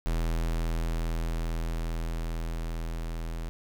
square tone with level ramp, 41.2 Hz, E1, in tune, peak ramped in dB -26 to -33 dBFS, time 0.06-3.49 s, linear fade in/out 0 ms, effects none

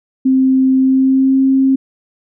sine tone with pitch glide, 262.6 to 267 Hz, C4 to C4, +6 to +35 cents, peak -8 dBFS, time 0.25-1.76 s, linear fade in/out 10 ms, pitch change +29 cents, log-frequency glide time 0.77-1.39 s, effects none

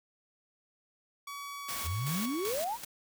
sawtooth tone with pitch glide, 1134 to 1119 Hz, C#6 to C#6, +39 to +16 cents, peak -36 dBFS, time 1.27-2.52 s, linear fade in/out 5 ms, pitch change -23 cents, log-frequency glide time 1.61-1.81 s
white noise with tremolo, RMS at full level -38 dBFS, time 1.68-2.85 s, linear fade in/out 10 ms, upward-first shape square, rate 2.6 Hz, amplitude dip 65%
sine exponential sweep, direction up, 73.42 to 1009 Hz, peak -31 dBFS, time 1.83-2.78 s, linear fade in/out 50 ms
effects none

